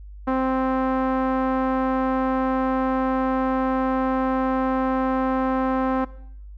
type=tone with low-pass filter; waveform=sawtooth; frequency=261.6 Hz; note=C4; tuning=in tune; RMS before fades=-22 dBFS; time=0.27-6.05 s; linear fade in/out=10 ms; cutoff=1200 Hz; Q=1.7; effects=noise-tail reverb RT60 0.7 s tail -19 dB re dry + added 50 Hz sine -37 dBFS peak until 6.57 s